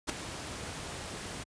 pink noise with ADSR envelope, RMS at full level -28 dBFS, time 0.07-1.44 s, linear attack 26 ms, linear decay 7 ms, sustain -12 dB, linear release 15 ms, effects high-pass 60 Hz 12 dB/octave + resampled to 22050 Hz

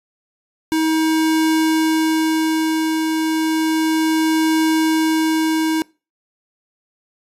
square tone with tremolo, 318 Hz, D#4, 38 cents sharp, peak -14 dBFS, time 0.72-5.82 s, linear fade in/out 0 ms, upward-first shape triangle, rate 0.32 Hz, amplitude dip 35%, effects noise-tail reverb RT60 0.3 s tail -23 dB re dry + resampled to 32000 Hz

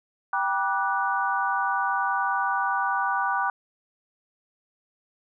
sine chord, G major seventh, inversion none, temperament equal with one note detuned, 784 / 964.6 / 1174.7 / 1480 Hz, G5 / B5 / D6 / F#6, 0 / -41 / 0 / 0 cents, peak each -28 dBFS, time 0.33-3.5 s, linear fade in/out 2 ms, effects none

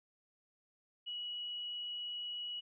sine tone, 2923 Hz, F#7, 22 cents flat, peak -39 dBFS, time 1.06-2.61 s, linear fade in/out 20 ms, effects none

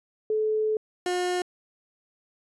sine / 30% pulse tone pair in turn, 432.4 / 359.3 Hz, A4 / F4, -30 / +49 cents, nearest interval minor third, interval 321 cents, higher first, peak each -22 dBFS, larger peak neither, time 0.3-0.77 / 1.06-1.42 s, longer first, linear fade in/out 2 ms, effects resampled to 24000 Hz

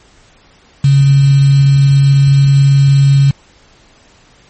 sine tone with quantisation, 138.59 Hz, C#3, in tune, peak -4 dBFS, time 0.84-3.31 s, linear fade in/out 5 ms, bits 4, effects pink hiss -46 dBFS RMS until 4.49 s + MP3 32 kbps

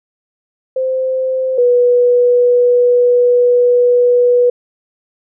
sine tone pair in turn, 520 / 489 Hz, C5 / B4, -11 / -17 cents, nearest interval minor second, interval 106 cents, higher first, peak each -13 / -7 dBFS, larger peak second, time 0.76-1.58 / 1.58-4.5 s, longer second, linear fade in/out 5 ms, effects none

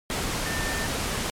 sine tone in noise, 1796 Hz, A6, 35 cents sharp, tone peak -32 dBFS, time 0.46-0.86 s, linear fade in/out 0 ms, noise pink, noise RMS -28 dBFS, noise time 0.1-1.3 s, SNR -7 dB, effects low-pass 11000 Hz 12 dB/octave + MP3 96 kbps

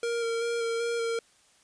square tone with vibrato, 464.4 Hz, A#4, 7 cents flat, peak -28 dBFS, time 0.03-1.19 s, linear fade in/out 2 ms, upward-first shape square, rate 2.6 Hz, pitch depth 15 cents each way, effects white hiss -62 dBFS RMS until 1.63 s + resampled to 22050 Hz

